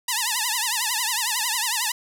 5% pulse tone with vibrato, 929 Hz, A#5, 6 cents flat, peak -10 dBFS, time 0.08-1.92 s, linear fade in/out 5 ms, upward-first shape triangle, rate 11 Hz, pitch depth 190 cents each way, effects none

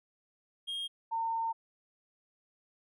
triangle / sine tone pair in turn, 3239 / 908.9 Hz, G#7 / A#5, -44 / -44 cents, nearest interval octave + minor seventh, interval 2200 cents, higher first, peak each -33 / -30 dBFS, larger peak second, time 0.67-0.88 / 1.11-1.53 s, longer second, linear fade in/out 20 ms, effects none

